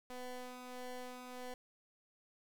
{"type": "ring-modulated tone", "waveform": "20% pulse", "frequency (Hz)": 250.2, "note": "B3", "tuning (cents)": 23, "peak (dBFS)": -37, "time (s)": [0.1, 1.54], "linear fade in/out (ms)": 2, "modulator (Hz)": 251, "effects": []}